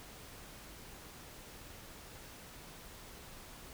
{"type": "silence", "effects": ["pink hiss -52 dBFS RMS until 3.73 s"]}